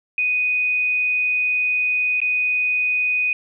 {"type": "tone with dropouts", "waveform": "sine", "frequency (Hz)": 2489, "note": "D#7", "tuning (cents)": 0, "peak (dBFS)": -17, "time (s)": [0.18, 3.33], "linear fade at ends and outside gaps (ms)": 2, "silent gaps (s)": [2.203, 2.216], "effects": []}